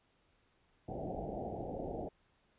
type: low-pass noise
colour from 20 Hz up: white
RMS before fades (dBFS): -41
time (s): 0.88-2.09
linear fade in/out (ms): 10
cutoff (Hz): 790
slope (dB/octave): 96
effects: pink hiss -73 dBFS RMS until 2.58 s + resampled to 8000 Hz